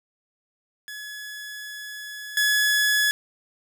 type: tone with level steps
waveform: sawtooth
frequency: 1697 Hz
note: G#6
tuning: 37 cents sharp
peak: -31 / -15 dBFS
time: 0.88-3.11 s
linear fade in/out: 0 ms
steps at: 2.37 s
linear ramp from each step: 2 ms
effects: none